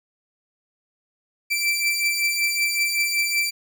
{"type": "beating tone pair", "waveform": "sawtooth", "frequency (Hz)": [2334, 2339.3], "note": ["D7", "D7"], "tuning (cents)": [-11, -7], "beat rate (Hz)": 5.3, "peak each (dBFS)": [-23, -18], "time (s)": [1.5, 3.51], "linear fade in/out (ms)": 20, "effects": []}